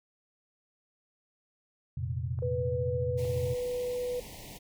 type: chord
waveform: sine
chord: F suspended fourth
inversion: none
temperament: equal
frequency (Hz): 87.31 / 116.54 / 130.81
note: F2 / Bb2 / C3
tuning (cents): 0 / 0 / 0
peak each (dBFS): -35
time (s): 1.97-3.54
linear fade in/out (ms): 5
type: clicks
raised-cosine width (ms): 1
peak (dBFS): -36 / -45 / -38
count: 3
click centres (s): 2.389 / 2.427 / 3.252
type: tone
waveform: sine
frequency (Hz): 493.9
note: B4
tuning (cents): 0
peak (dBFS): -30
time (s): 2.42-4.2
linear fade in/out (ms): 5
type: band-stop noise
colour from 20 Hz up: pink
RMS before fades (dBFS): -46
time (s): 3.17-4.59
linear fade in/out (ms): 20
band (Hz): 1000 to 1900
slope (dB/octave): 96
effects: none